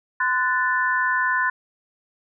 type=chord; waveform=sine; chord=F# diminished; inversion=second; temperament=equal with one note detuned; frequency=1024.4 / 1480 / 1760 Hz; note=C6 / F#6 / A6; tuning=-37 / 0 / 0 cents; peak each=-23 dBFS; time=0.2-1.5 s; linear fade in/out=5 ms; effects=none